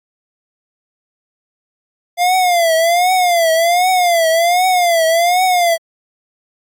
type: tone with vibrato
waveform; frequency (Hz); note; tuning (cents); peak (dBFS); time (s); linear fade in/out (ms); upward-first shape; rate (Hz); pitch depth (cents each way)
square; 694; F5; -11; -11; 2.17-5.78; 50; triangle; 1.3; 140
effects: AAC 64 kbps